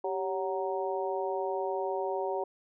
harmonic tone with a mistuned harmonic, 186.5 Hz, F#3, 14 cents sharp, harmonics 2 / 3 / 4 / 5, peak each -33 / -35 / -36 / -37 dBFS, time 0.04-2.44 s, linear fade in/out 5 ms, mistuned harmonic 2, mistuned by +73 cents, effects none

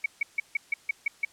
sine tone bursts, 2251 Hz, C#7, 26 cents sharp, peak -22 dBFS, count 8, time 0.04-1.25 s, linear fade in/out 5 ms, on 20 ms, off 150 ms, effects white hiss -57 dBFS RMS until 1.32 s + low-pass 9000 Hz 12 dB/octave

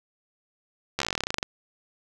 slowing click train, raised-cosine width 0.2 ms, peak -9 dBFS, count 18, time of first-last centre 0.99-1.429 s, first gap 13 ms, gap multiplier 1.08, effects none

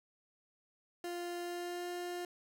30% pulse tone with pitch glide, 349.2 to 353.3 Hz, F4 to F4, 0 to +20 cents, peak -36 dBFS, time 1.04-2.25 s, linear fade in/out 2 ms, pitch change +20 cents, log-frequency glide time 1.42-1.88 s, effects none

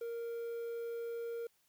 triangle tone with quantisation, 466.2 Hz, A#4, in tune, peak -36 dBFS, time 0.01-1.47 s, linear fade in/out 5 ms, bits 10, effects white hiss -74 dBFS RMS until 1.68 s

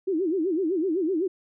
sine tone with vibrato, 347.8 Hz, F4, 7 cents flat, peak -22 dBFS, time 0.07-1.28 s, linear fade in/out 10 ms, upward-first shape sine, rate 7.9 Hz, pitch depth 220 cents each way, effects none

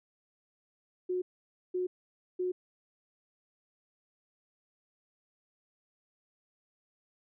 sine tone bursts, 364.3 Hz, F#4, 27 cents flat, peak -29 dBFS, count 3, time 1.09-2.52 s, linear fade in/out 10 ms, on 130 ms, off 520 ms, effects none

